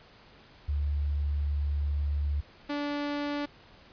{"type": "tone pair in turn", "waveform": ["sine", "sawtooth"], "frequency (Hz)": [72.5, 290], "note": ["D2", "D4"], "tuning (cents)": [-22, -22], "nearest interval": "2 octaves", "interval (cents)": 2400, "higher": "second", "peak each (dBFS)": -26, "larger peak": "neither", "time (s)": [[0.68, 2.41], [2.69, 3.46]], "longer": "first", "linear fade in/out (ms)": 10, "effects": ["pink hiss -55 dBFS RMS until 3.92 s", "resampled to 11025 Hz"]}